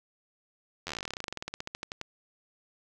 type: slowing click train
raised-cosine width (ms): 0.2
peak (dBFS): -18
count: 30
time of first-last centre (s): 0.87-2.014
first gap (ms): 11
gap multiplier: 1.08
effects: none